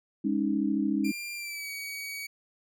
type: chord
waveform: sine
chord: Ab suspended fourth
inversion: none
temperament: equal with one note detuned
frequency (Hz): 205.7 / 277.2 / 311.1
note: Ab3 / Db4 / Eb4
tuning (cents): -16 / 0 / 0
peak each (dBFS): -29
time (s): 0.24-1.12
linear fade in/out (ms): 10
type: tone with pitch glide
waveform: sawtooth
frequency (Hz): 2386 to 2259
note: D7 to C#7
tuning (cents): +27 to +32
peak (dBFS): -32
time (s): 1.04-2.27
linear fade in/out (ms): 10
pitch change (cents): -95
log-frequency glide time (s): 1.35-1.7
effects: none